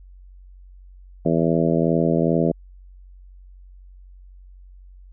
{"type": "harmonic tone", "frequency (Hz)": 82.41, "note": "E2", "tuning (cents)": 0, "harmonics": [2, 3, 4, 5, 6, 7, 8], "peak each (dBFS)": [-21, -23, -24, -25, -26, -26, -27], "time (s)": [1.25, 2.52], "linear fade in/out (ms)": 10, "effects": ["added 46 Hz sine -42 dBFS peak until 5.12 s"]}